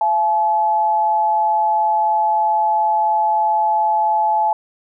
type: tone pair together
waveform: sine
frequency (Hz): 681 / 858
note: F5 / A5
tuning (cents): -44 / -44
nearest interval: major third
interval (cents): 400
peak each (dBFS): -22 / -14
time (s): 0.01-4.53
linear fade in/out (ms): 2
effects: none